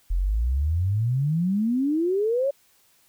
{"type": "exponential sweep", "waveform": "sine", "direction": "up", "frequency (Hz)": [41.04, 572], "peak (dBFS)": -20, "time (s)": [0.1, 2.51], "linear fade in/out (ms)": 10, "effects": ["white hiss -61 dBFS RMS until 3.08 s"]}